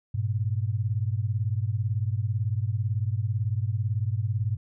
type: beating tone pair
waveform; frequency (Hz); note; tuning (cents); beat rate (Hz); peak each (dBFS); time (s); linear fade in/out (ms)
sine; 101.1 / 119.1; G#2 / A#2; -46 / +38; 18; -26 / -28; 0.14-4.57; 10
effects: none

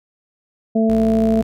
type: harmonic tone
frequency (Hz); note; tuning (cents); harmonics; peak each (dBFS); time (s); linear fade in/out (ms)
222.4; A3; +19; 1 / 2 / 3; -14 / -21 / -21; 0.75-1.42; 10
type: tone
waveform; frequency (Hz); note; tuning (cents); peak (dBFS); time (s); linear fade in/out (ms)
sawtooth; 58.9; A#1; +19; -23; 0.89-1.43; 5
effects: none

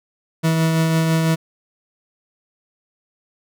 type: tone with tremolo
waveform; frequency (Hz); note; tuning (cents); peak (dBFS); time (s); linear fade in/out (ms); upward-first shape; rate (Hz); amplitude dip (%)
40% pulse; 162; E3; -30; -13; 0.43-1.36; 20; triangle; 6; 30
effects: none

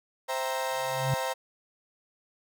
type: chord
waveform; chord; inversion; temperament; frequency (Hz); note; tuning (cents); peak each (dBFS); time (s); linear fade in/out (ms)
35% pulse; C dominant seventh; none; equal; 523.3 / 659.3 / 784 / 932.3; C5 / E5 / G5 / Bb5; 0 / 0 / 0 / 0; -31 / -35 / -35 / -32; 0.28-1.34; 20
type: tone with exponential growth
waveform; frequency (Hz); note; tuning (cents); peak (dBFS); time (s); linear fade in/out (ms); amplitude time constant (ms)
sine; 134.9; C#3; -47; -22; 0.71-1.14; 2; 93
effects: none

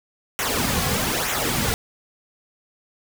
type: noise with flanger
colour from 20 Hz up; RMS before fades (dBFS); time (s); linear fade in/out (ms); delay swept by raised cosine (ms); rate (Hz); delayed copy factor
pink; -23; 0.39-1.74; 0; 0.21 to 3.31; 1.1; -0.7
effects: none

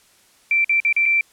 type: tone with dropouts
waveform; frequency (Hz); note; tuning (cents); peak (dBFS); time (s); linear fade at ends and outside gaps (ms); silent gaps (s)
sine; 2345; D7; -3; -14; 0.51-1.21; 2; 0.645-0.694 / 0.802-0.849 / 0.927-0.964 / 1.056-1.06
effects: white hiss -55 dBFS RMS until 1.32 s + low-pass 11000 Hz 12 dB/octave

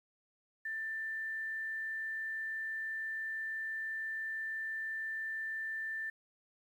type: tone with quantisation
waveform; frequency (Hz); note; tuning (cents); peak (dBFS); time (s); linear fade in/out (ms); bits
sine; 1777; A6; +17; -36; 0.65-6.1; 5; 11
effects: none

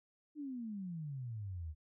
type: exponential sweep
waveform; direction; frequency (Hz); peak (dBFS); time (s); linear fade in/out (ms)
sine; down; 307.3 to 74.2; -40; 0.35-1.75; 50
effects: none

